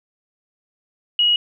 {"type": "tone", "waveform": "sine", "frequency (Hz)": 2900, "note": "F#7", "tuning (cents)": -35, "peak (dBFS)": -13, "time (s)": [1.19, 1.36], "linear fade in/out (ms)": 2, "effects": []}